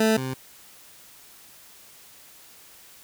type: tone pair in turn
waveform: 20% pulse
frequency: 220 / 130.74 Hz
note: A3 / C3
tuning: 0 / -1 cents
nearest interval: major sixth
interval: 901 cents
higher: first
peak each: -13 / -23 dBFS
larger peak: first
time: 0-0.17 / 0.17-0.34 s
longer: neither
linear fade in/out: 5 ms
effects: white hiss -50 dBFS RMS until 3.03 s